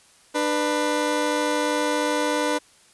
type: tone pair together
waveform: 20% pulse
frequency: 298.8 / 494.6 Hz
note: D4 / B4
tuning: +30 / +3 cents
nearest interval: major sixth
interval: 873 cents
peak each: -19 dBFS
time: 0.34-2.59 s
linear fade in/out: 20 ms
effects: white hiss -55 dBFS RMS until 2.93 s + resampled to 24000 Hz